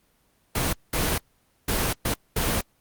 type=noise bursts at uneven times; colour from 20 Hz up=pink; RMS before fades=-24 dBFS; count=5; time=0.55-0.73 / 0.93-1.18 / 1.68-1.93 / 2.05-2.14 / 2.36-2.61 s; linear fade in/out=5 ms; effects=pink hiss -65 dBFS RMS until 2.8 s + Opus 24 kbps